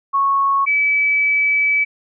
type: tone pair in turn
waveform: sine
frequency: 1103 / 2296 Hz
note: C#6 / D7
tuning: -9 / -40 cents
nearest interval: octave + minor second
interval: 1269 cents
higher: second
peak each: -13 dBFS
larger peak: neither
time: 0.13-0.66 / 0.66-1.85 s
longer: second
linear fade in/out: 20 ms
effects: none